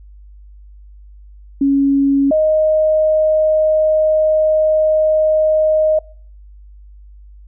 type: tone pair in turn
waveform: sine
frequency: 277.2 / 622.3 Hz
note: C#4 / D#5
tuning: 0 / 0 cents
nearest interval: octave + major second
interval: 1400 cents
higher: second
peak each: -10 dBFS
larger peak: neither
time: 1.61-2.31 / 2.31-5.99 s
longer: second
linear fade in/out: 5 ms
effects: noise-tail reverb RT60 0.5 s tail -24 dB re dry + added 50 Hz sine -37 dBFS peak until 7.47 s